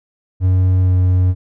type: tone with pitch glide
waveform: triangle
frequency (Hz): 92.5 to 91.49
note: F#2 to F#2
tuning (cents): 0 to -19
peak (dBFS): -8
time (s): 0.4-1.35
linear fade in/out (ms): 50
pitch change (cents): -19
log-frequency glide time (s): 0.81-0.92
effects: none